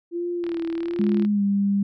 sine tone with vibrato, 340.3 Hz, F4, 45 cents flat, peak -24 dBFS, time 0.11-1.27 s, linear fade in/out 50 ms, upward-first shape sine, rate 1.3 Hz, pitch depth 48 cents each way
click train, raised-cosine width 0.3 ms, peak -23 dBFS, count 32, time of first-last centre 0.44-1.249 s, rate 38.3 Hz
sine tone with pitch glide, 207.7 to 199.93 Hz, G#3 to G3, 0 to +34 cents, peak -18 dBFS, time 0.99-1.83 s, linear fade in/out 5 ms, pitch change -66 cents, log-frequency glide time 1.31-1.43 s
effects none

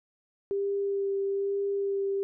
sine tone with vibrato, 396.6 Hz, G4, 20 cents sharp, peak -26 dBFS, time 0.51-2.23 s, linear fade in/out 0 ms, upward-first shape sine, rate 1.1 Hz, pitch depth 12 cents each way, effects none

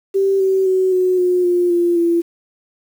sine tone with pitch steps, 390 / 382.4 / 375 / 367.7 / 360.5 / 353.5 / 346.6 / 339.9 Hz, G4 / G4 / F#4 / F#4 / F#4 / F4 / F4 / F4, -9 / -43 / +23 / -11 / -45 / +21 / -13 / -47 cents, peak -12 dBFS, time 0.14-2.22 s, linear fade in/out 20 ms, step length 260 ms, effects 7-bit

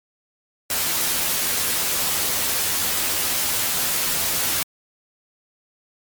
white noise with comb filter, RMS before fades -22 dBFS, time 0.7-4.63 s, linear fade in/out 2 ms, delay 12 ms, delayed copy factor +0.7, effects MP3 96 kbps

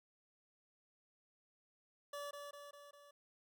25% pulse tone with echo, 576 Hz, D5, 34 cents flat, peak -40 dBFS, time 2.13-2.31 s, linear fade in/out 5 ms, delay 200 ms, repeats 4, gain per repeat -4 dB, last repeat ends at 3.11 s, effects none

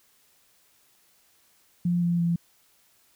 sine tone with pitch steps, 174.61 / 172.41 / 170.23 Hz, F3 / F3 / F3, 0 / -22 / -44 cents, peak -21 dBFS, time 1.85-2.36 s, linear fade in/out 5 ms, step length 170 ms, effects white hiss -63 dBFS RMS until 3.15 s

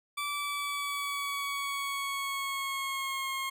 20% pulse tone with pitch glide, 1160 to 1076.1 Hz, D6 to C6, -22 to +48 cents, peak -27 dBFS, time 0.17-3.5 s, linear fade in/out 10 ms, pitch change -130 cents, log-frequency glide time 0.28-3.3 s, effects none

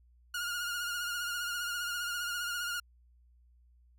sawtooth tone with vibrato, 1425 Hz, F6, 34 cents sharp, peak -30 dBFS, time 0.34-2.8 s, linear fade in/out 5 ms, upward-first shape triangle, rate 15 Hz, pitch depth 49 cents each way, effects added 60 Hz sine -60 dBFS peak until 3.98 s

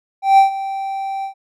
triangle tone with ADSR envelope, 780 Hz, G5, 9 cents flat, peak -3 dBFS, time 0.22-1.34 s, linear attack 160 ms, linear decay 120 ms, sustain -16 dB, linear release 100 ms, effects none

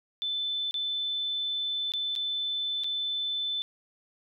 sine tone with dropouts, 3520 Hz, A7, in tune, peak -28 dBFS, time 0.22-3.62 s, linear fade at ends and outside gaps 0 ms, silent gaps 0.71-0.742 / 1.92-1.937 / 2.153-2.161 / 2.836-2.843 s, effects none

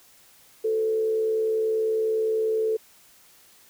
sine tone with frequency modulation, 440 Hz, A4, in tune, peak -21 dBFS, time 0.64-2.77 s, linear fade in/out 10 ms, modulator 69.9 Hz, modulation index 0.36, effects white hiss -55 dBFS RMS until 3.69 s

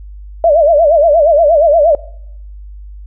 sine tone with vibrato, 625 Hz, D#5, 8 cents sharp, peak -5 dBFS, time 0.44-1.95 s, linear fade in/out 2 ms, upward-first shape sine, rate 8.5 Hz, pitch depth 160 cents each way, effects noise-tail reverb RT60 0.7 s tail -20 dB re dry + added 50 Hz sine -28 dBFS peak until 3.06 s

